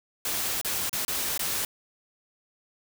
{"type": "noise with dropouts", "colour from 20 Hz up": "white", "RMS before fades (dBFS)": -29, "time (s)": [0.25, 1.65], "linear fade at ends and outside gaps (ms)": 2, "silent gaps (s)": [[0.614, 0.647], [0.895, 0.929], [1.05, 1.08], [1.377, 1.393]], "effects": []}